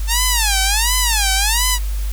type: tone with vibrato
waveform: 5% pulse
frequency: 880 Hz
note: A5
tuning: in tune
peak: -3 dBFS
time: 0.07-1.79 s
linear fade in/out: 50 ms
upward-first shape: sine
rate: 1.4 Hz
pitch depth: 240 cents each way
effects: added 50 Hz sine -18 dBFS peak until 2.12 s + white hiss -37 dBFS RMS until 2.12 s